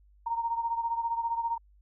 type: beating tone pair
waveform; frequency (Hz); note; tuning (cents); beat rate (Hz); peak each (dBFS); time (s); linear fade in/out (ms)
sine; 924 / 939; A#5 / A#5; -16 / +12; 15; -29 / -34; 0.26-1.58; 10
effects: added 50 Hz sine -57 dBFS peak until 1.81 s